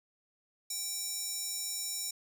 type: tone with high-pass filter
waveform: square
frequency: 778 Hz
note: G5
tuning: 13 cents flat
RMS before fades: -37 dBFS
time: 0.7-2.11 s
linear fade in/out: 5 ms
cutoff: 6500 Hz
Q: 2.3
effects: none